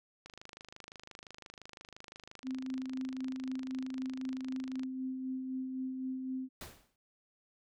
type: click train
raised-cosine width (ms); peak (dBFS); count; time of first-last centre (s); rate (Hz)
0.2; -31; 119; 0.26-4.834; 25.8
type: tone with tremolo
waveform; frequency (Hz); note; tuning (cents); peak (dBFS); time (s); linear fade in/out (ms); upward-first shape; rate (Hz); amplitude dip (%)
sine; 260; C4; -11; -34; 2.43-6.49; 50; sine; 3.9; 35
type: noise with exponential decay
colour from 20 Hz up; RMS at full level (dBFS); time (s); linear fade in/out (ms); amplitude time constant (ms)
pink; -43; 6.61-6.96; 2; 74
effects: none